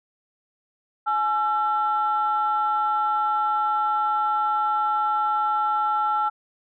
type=tone pair together; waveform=sine; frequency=847.3 / 1345 Hz; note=G#5 / E6; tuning=+34 / +34 cents; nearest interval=minor sixth; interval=800 cents; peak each=-22 dBFS; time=1.06-6.3 s; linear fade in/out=20 ms; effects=tanh soft clip ceiling -13 dBFS